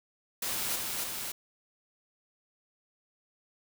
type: noise with echo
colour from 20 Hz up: white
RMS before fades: -33 dBFS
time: 0.42-0.76 s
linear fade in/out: 5 ms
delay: 280 ms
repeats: 2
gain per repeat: -2 dB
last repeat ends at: 1.32 s
effects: none